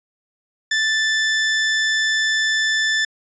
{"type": "tone", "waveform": "sawtooth", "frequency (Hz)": 1760, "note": "A6", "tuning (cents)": 0, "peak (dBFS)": -13, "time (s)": [0.71, 3.05], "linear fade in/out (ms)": 5, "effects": ["resampled to 16000 Hz"]}